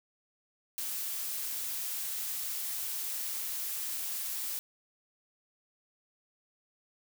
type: noise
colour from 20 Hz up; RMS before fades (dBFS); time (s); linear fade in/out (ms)
blue; -36; 0.78-4.59; 0
effects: none